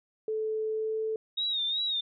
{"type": "tone with pitch glide", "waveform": "sine", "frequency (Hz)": [436, 439.3], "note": ["A4", "A4"], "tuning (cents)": [-16, -3], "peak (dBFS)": -28, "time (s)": [0.28, 1.16], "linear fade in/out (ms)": 2, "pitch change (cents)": 13, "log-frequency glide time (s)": [0.68, 0.99]}
{"type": "tone with vibrato", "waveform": "sine", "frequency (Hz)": 3729, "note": "A#7", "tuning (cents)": 0, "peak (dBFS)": -27, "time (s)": [1.37, 2.01], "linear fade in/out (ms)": 10, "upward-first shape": "sine", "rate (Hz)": 2.7, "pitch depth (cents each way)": 80}
{"effects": []}